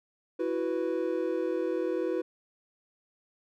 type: chord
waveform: triangle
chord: E suspended second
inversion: none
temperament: equal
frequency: 329.6 / 370 / 493.9 Hz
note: E4 / F#4 / B4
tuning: 0 / 0 / 0 cents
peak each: -30 dBFS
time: 0.39-2.22 s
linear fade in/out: 10 ms
effects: none